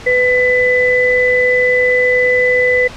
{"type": "tone pair together", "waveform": "sine", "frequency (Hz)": [500, 2000], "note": ["B4", "B6"], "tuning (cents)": [21, 21], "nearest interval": "2 octaves", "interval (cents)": 2400, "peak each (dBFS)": -12, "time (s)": [0.06, 2.88], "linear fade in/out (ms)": 10, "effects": ["pink hiss -32 dBFS RMS until 2.96 s", "low-pass 5000 Hz 12 dB/octave"]}